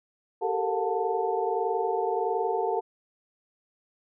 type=tone cluster; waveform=sine; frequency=389.2 / 439.2 / 460.7 / 723 / 886 Hz; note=G4 / A4 / A#4 / F#5 / A5; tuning=-12 / -3 / -20 / -40 / +12 cents; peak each=-31 dBFS; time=0.41-2.81 s; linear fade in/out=20 ms; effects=none